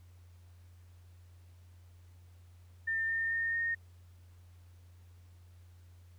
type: tone with pitch steps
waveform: sine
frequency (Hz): 1803 / 1816.6 / 1830.3 / 1844.1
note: A6 / A#6 / A#6 / A#6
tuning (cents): +42 / -45 / -32 / -19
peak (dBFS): -30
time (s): 2.87-3.75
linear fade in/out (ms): 10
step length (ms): 220
effects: added 88 Hz sine -54 dBFS peak until 6.18 s + pink hiss -70 dBFS RMS until 6.18 s